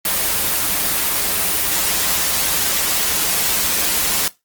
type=noise with comb filter; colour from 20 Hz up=white; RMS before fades=-18 dBFS; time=0.05-4.28 s; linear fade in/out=2 ms; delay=8.1 ms; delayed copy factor=-0.5; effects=noise-tail reverb RT60 0.2 s tail -19 dB re dry + Opus 24 kbps